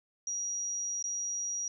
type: tone with dropouts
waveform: sine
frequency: 5750 Hz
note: F8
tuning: 50 cents sharp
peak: -32 dBFS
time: 0.27-1.68 s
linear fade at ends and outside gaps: 2 ms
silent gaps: 1.026-1.04 s
effects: none